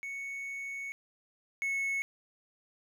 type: tone pair in turn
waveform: triangle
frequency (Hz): 2217 / 2198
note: C#7 / C#7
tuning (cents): 0 / -15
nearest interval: unison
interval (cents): 15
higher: first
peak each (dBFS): -35 / -28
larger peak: second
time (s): 0.03-0.92 / 1.62-2.02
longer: first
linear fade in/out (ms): 0
effects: none